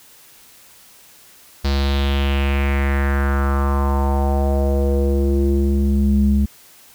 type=tone with low-pass filter sweep; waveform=square; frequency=69.3 Hz; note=C#2; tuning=in tune; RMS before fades=-17 dBFS; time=1.64-6.46 s; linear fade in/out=10 ms; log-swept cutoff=4600 to 180 Hz; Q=3.6; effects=white hiss -47 dBFS RMS until 6.94 s